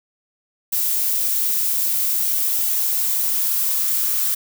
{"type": "noise with high-pass filter sweep", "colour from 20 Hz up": "violet", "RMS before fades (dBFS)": -20, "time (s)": [0.72, 4.35], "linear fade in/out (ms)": 10, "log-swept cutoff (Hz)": [390, 1200], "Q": 3.1, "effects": []}